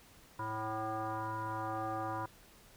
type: tone with frequency modulation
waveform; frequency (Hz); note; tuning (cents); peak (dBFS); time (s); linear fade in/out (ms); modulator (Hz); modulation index
sine; 110; A2; 0; -35; 0.39-2.26; 5; 219; 5.4
effects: pink hiss -60 dBFS RMS until 2.76 s